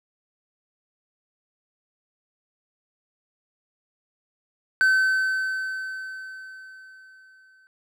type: tone with exponential decay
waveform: triangle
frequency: 1532 Hz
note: G6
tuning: 40 cents flat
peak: -13 dBFS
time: 4.81-7.67 s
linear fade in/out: 0 ms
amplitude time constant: 620 ms
effects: none